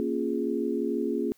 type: chord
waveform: sine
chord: Bb minor seventh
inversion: none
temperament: equal with one note detuned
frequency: 234.7 / 277.2 / 349.2 / 415.3 Hz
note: Bb3 / Db4 / F4 / Ab4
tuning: +12 / 0 / 0 / 0 cents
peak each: -31 dBFS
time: 0-1.32 s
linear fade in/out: 0 ms
effects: white hiss -64 dBFS RMS until 1.37 s